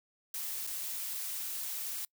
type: noise with dropouts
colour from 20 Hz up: blue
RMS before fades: -38 dBFS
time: 0.34-2.05 s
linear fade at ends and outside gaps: 2 ms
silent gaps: 0.668-0.672 s
effects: noise-tail reverb RT60 0.1 s tail -26 dB re dry